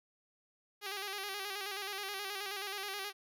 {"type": "tone with vibrato", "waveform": "5% pulse", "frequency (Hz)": 398.5, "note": "G4", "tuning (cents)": 28, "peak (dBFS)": -27, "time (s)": [0.81, 3.13], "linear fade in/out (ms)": 50, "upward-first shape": "square", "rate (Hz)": 9.4, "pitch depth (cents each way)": 57, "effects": []}